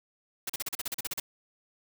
white noise bursts, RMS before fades -33 dBFS, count 12, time 0.47-1.2 s, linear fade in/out 5 ms, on 26 ms, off 38 ms, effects none

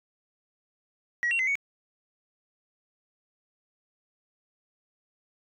sine tone with pitch steps, 1913 / 2741 / 2052 / 2228 Hz, A#6 / F7 / C7 / C#7, +44 / -33 / -34 / +8 cents, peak -22 dBFS, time 1.23-1.554 s, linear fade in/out 0 ms, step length 81 ms, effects tanh soft clip ceiling -21 dBFS

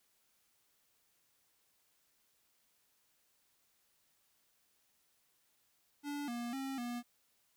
square tone with pitch steps, 288.7 / 238.1 / 269.3 / 240.7 Hz, D4 / A#3 / C#4 / B3, -30 / +37 / -50 / -44 cents, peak -39 dBFS, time 6.03-7.03 s, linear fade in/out 50 ms, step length 250 ms, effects white hiss -75 dBFS RMS until 7.56 s

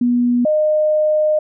sine tone pair in turn, 243.1 / 612.6 Hz, B3 / D#5, -27 / -27 cents, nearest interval octave + major third, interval 1600 cents, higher second, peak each -12 dBFS, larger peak neither, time 0.01-0.45 / 0.45-1.39 s, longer second, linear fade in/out 5 ms, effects none

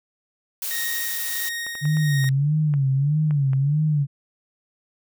blue noise, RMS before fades -28 dBFS, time 0.62-1.49 s, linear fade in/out 2 ms
sawtooth tone with tremolo, 1864.7 Hz, A#6, in tune, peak -23 dBFS, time 0.71-2.29 s, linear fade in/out 0 ms, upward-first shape sine, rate 1.5 Hz, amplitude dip 50%
clicks, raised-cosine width 0.5 ms, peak -24 dBFS, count 8, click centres 1.666 / 1.753 / 1.854 / 1.97 / 2.242 / 2.739 / 3.309 / 3.533 s
sine tone with vibrato, 143.9 Hz, D3, 35 cents flat, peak -17 dBFS, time 1.81-4.07 s, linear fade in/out 50 ms, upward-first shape sine, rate 1.6 Hz, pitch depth 130 cents each way
effects none

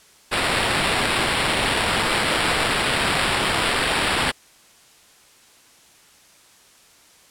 violet noise with sample-and-hold, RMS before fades -21 dBFS, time 0.31-4.32 s, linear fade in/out 20 ms, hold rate 6300 Hz, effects white hiss -52 dBFS RMS until 7.3 s + low-pass 10000 Hz 12 dB/octave

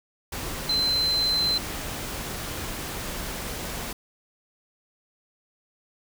sine tone in noise, 4080 Hz, C8, 44 cents flat, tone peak -21 dBFS, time 0.69-1.58 s, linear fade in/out 5 ms, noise pink, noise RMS -33 dBFS, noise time 0.32-3.93 s, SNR +9 dB, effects none

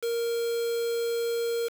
triangle tone with quantisation, 466.2 Hz, A#4, in tune, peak -24 dBFS, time 0.02-1.69 s, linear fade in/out 20 ms, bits 6, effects none

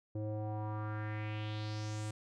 square tone with low-pass filter sweep, 106.9 Hz, A2, 49 cents flat, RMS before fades -39 dBFS, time 0.15-2.11 s, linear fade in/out 5 ms, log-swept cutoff 440 to 8600 Hz, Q 3.1, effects none

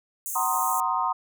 pink high-pass noise, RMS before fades -32 dBFS, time 0.26-0.8 s, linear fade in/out 0 ms, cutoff 6400 Hz, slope 96 dB/octave
sine chord, C half-diminished seventh, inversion second, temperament equal with one note detuned, 749 / 932.3 / 1046.5 / 1244.5 Hz, Gb5 / Bb5 / C6 / Eb6, +21 / 0 / 0 / 0 cents, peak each -30 / -27 / -27 / -29 dBFS, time 0.35-1.13 s, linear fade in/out 10 ms
effects none

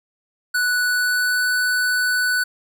square tone with pitch glide, 1480 to 1491.2 Hz, F#6 to F#6, 0 to +13 cents, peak -18 dBFS, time 0.54-2.44 s, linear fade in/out 10 ms, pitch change +13 cents, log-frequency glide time 0.83-1.47 s, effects 10-bit

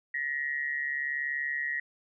sine tone with amplitude modulation, 1900 Hz, A#6, 33 cents sharp, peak -26 dBFS, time 0.14-1.8 s, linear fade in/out 5 ms, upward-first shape sine, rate 141 Hz, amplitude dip 70%, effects none

